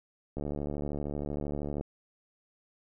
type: click train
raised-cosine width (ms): 2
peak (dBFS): -22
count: 106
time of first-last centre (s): 0.37-1.81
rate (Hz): 72.9
effects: none